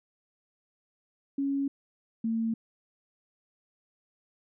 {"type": "tone pair in turn", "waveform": "sine", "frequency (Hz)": [277.2, 226], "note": ["C#4", "A3"], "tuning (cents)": [0, 47], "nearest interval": "major third", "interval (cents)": 353, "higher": "first", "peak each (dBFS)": -26, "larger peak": "neither", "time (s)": [[1.38, 1.68], [2.24, 2.54]], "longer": "neither", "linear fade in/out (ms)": 5, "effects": []}